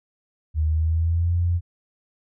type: tone with pitch glide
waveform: sine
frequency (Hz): 77.78 to 86.8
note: D#2 to F2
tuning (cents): 0 to -10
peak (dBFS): -18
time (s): 0.54-1.61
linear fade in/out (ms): 50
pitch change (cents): +190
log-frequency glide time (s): 0.67-1.35
effects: none